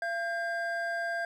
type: tone pair together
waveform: triangle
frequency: 681.7 / 1600 Hz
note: F5 / G6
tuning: -42 / +35 cents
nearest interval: octave + minor third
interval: 1477 cents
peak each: -31 / -31 dBFS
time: 0.02-1.25 s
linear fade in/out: 2 ms
effects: none